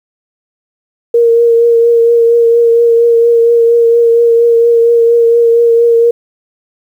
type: tone with vibrato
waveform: sine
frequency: 466.2 Hz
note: A#4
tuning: in tune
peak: -4 dBFS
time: 1.14-6.11 s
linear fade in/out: 5 ms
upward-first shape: triangle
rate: 4.3 Hz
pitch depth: 23 cents each way
effects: 7-bit